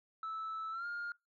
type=tone with pitch glide; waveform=sine; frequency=1311 to 1413.2 Hz; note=E6 to F6; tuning=-10 to +20 cents; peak=-36 dBFS; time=0.23-1.12 s; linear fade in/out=2 ms; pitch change=+130 cents; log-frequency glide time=0.71-0.86 s; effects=noise-tail reverb RT60 0.2 s tail -23 dB re dry + tanh soft clip ceiling -36 dBFS